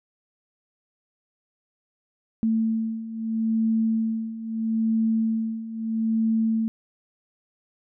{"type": "beating tone pair", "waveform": "sine", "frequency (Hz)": [222.8, 223.57], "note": ["A3", "A3"], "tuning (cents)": [22, 28], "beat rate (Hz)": 0.77, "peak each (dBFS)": [-27, -23], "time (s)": [2.43, 6.68], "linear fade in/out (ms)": 0, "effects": []}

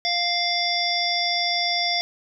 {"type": "harmonic tone with a mistuned harmonic", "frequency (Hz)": 698.5, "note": "F5", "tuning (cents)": 0, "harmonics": [1, 3, 5, 7, 8], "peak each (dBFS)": [-27, -27, -27, -27, -27], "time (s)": [0.05, 2.01], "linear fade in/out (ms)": 0, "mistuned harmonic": 8, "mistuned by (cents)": -34, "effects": []}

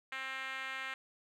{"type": "tone with band-pass filter", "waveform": "5% pulse", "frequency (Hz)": 265, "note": "C4", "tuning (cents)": 22, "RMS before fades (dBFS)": -41, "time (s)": [0.12, 0.94], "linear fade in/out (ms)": 2, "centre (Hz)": 1900, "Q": 1.5, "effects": []}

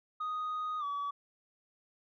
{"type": "tone with pitch glide", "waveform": "sine", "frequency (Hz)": [1244.5, 1141.2], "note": ["D#6", "C#6"], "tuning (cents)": [0, 50], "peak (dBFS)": -31, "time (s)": [0.2, 1.11], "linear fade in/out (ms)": 10, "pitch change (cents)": -150, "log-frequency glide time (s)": [0.79, 0.84], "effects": ["tanh soft clip ceiling -32 dBFS"]}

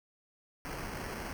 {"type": "noise with sample-and-hold", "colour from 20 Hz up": "pink", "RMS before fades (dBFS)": -40, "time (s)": [0.65, 1.33], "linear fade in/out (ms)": 0, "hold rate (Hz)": 3675, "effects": []}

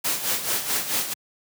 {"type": "noise with tremolo", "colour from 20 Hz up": "white", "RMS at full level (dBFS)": -23, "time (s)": [0.04, 1.14], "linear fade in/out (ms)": 10, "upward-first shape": "sine", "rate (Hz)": 4.6, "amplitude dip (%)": 65, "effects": ["high-pass 100 Hz 12 dB/octave"]}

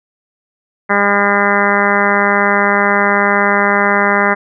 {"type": "harmonic tone", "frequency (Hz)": 202.1, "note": "G#3", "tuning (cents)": -47, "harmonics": [1, 2, 3, 4, 5, 6, 7, 8, 9, 10], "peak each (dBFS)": [-19, -19, -19, -19, -19, -19, -19, -19, -19, -19], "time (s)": [0.89, 4.35], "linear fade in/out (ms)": 20, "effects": []}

